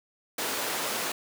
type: high-pass noise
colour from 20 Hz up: pink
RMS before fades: -31 dBFS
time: 0.38-1.12 s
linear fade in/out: 5 ms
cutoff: 380 Hz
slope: 12 dB/octave
effects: none